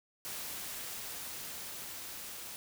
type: noise with level ramp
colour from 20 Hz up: white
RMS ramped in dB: -41 to -45 dBFS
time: 0.25-2.56 s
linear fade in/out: 0 ms
effects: none